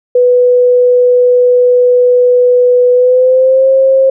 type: tone with pitch glide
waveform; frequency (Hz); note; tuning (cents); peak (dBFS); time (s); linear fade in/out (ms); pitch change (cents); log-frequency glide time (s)
sine; 494.4 to 533; B4 to C5; +2 to +32; -4; 0.15-4.1; 5; +130; 2.93-3.68
effects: none